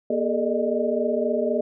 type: tone cluster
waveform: sine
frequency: 239.2 / 410.1 / 445.5 / 597 / 621 Hz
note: A#3 / G#4 / A4 / D5 / D#5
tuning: +45 / -22 / +22 / +28 / -3 cents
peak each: -27 dBFS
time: 0.1-1.61 s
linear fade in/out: 5 ms
effects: none